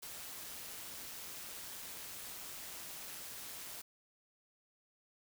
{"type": "noise with amplitude modulation", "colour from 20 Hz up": "white", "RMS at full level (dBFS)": -45, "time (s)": [0.02, 3.82], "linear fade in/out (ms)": 10, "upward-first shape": "sine", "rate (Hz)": 180, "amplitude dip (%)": 50, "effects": []}